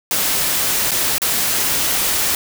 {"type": "noise with dropouts", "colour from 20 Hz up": "white", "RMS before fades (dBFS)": -18, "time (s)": [0.11, 2.35], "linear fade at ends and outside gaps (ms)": 1, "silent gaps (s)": [[0.909, 0.916], [1.182, 1.218]], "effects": []}